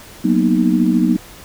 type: chord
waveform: sine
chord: B major seventh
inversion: second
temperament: equal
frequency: 185 / 233.1 / 246.9 / 311.1 Hz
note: F#3 / A#3 / B3 / D#4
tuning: 0 / 0 / 0 / 0 cents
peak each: -17 dBFS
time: 0.24-1.17 s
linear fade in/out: 10 ms
effects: pink hiss -39 dBFS RMS until 1.44 s